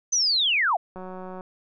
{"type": "linear sweep", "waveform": "sine", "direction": "down", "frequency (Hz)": [6200, 622.3], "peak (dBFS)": -19, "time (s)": [0.12, 0.77], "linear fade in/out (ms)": 10}
{"type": "click train", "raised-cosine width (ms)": 1, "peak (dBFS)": -25, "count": 84, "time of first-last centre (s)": [0.96, 1.409], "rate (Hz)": 185}
{"effects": []}